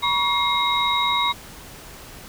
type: tone cluster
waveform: sine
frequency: 962 / 1120 / 2134 / 3801 Hz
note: B5 / C#6 / C7 / A#7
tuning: -46 / +18 / +34 / +33 cents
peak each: -24 / -24 / -26 / -22 dBFS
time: 0.02-1.33 s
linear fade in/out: 20 ms
effects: pink hiss -41 dBFS RMS until 2.28 s